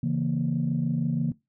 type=chord; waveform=sine; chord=A# diminished; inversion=first; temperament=equal; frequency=138.59 / 164.81 / 233.1 Hz; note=C#3 / E3 / A#3; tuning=0 / 0 / 0 cents; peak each=-27 dBFS; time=0.03-1.32 s; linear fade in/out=5 ms; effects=noise-tail reverb RT60 0.2 s tail -19 dB re dry + tanh soft clip ceiling -16 dBFS